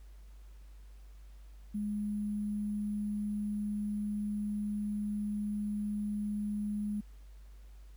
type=tone with sample-and-hold; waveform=sine; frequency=207.7 Hz; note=G#3; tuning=in tune; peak=-32 dBFS; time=1.74-7.01 s; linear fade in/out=10 ms; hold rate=11025 Hz; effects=added 50 Hz sine -49 dBFS peak until 7.96 s + pink hiss -68 dBFS RMS until 7.96 s